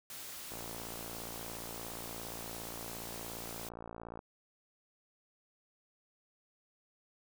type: noise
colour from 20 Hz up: white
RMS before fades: -46 dBFS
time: 0.1-3.69 s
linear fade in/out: 2 ms
type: click train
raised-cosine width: 1 ms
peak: -31 dBFS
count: 211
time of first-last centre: 0.52-4.191 s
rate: 57.2 Hz
effects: none